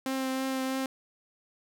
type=tone with vibrato; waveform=sawtooth; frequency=263.7 Hz; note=C4; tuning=14 cents sharp; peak=-25 dBFS; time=0.06-0.86 s; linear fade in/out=2 ms; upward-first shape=triangle; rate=3.1 Hz; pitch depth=15 cents each way; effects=none